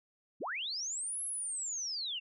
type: linear two-way sweep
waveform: sine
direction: up then down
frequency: 116.54 to 11130 to 2663 Hz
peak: -35 dBFS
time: 0.4-2.2 s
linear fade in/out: 20 ms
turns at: 1.23 s
effects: none